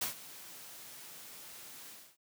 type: noise with ADSR envelope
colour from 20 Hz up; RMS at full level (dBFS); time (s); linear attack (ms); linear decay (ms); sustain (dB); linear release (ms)
white; -33; 0.01-2.17; 7; 120; -17; 270
effects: high-pass 100 Hz 12 dB/octave